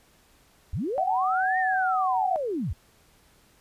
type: linear two-way sweep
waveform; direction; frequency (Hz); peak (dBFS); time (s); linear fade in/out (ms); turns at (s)
sine; up then down; 51.91 to 1867 to 51.91; -26; 0.73-2.73; 5; 1.58
type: tone with vibrato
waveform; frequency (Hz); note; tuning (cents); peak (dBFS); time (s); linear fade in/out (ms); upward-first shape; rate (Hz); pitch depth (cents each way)
sine; 750; F#5; +23; -23; 0.98-2.36; 0; sine; 10; 10
effects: pink hiss -60 dBFS RMS until 3.6 s + resampled to 32000 Hz